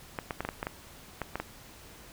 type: clicks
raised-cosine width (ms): 0.5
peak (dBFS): -17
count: 10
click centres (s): 0.188 / 0.308 / 0.406 / 0.45 / 0.489 / 0.629 / 0.669 / 1.217 / 1.356 / 1.4
effects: pink hiss -51 dBFS RMS until 2.12 s